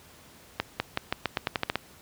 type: accelerating click train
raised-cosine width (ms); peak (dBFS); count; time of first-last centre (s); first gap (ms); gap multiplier
0.3; -9; 11; 0.6-1.756; 200; 0.87
effects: pink hiss -53 dBFS RMS until 2.01 s + high-pass 60 Hz 12 dB/octave